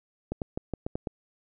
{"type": "clicks", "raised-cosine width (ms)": 2, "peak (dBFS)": -17, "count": 7, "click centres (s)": [0.32, 0.418, 0.575, 0.737, 0.865, 0.955, 1.072], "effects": []}